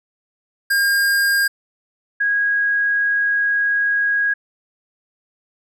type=tone pair in turn; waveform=square / sine; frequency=1613 / 1646.9 Hz; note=G6 / G#6; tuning=+49 / -15 cents; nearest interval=unison; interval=36 cents; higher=second; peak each=-15 dBFS; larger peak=neither; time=0.7-1.48 / 2.2-4.34 s; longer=second; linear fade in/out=10 ms; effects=none